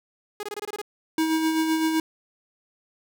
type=tone bursts; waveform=sawtooth; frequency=415.3 Hz; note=G#4; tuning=in tune; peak=-26 dBFS; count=8; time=0.4-0.816 s; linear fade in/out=2 ms; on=31 ms; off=24 ms
type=tone with tremolo; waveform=square; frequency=319.2 Hz; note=D#4; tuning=44 cents sharp; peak=-20 dBFS; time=1.18-2 s; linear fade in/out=2 ms; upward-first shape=sine; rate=7.8 Hz; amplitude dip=40%
effects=none